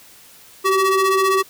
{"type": "ring-modulated tone", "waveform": "square", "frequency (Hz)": 378.7, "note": "F#4", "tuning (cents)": 40, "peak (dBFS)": -12, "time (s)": [0.64, 1.43], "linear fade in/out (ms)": 20, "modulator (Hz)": 765, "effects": ["white hiss -46 dBFS RMS until 1.49 s"]}